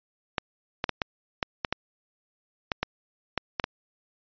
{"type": "clicks", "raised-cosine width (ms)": 0.3, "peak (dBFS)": -9, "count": 12, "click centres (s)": [0.382, 0.841, 0.893, 1.018, 1.428, 1.648, 1.726, 2.718, 2.83, 3.377, 3.598, 3.641], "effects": ["resampled to 11025 Hz"]}